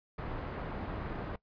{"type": "low-pass noise", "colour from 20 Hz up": "pink", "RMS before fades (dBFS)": -39, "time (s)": [0.18, 1.36], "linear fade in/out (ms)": 5, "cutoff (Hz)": 1400, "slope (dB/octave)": 12, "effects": ["noise-tail reverb RT60 0.1 s tail -20 dB re dry", "resampled to 11025 Hz"]}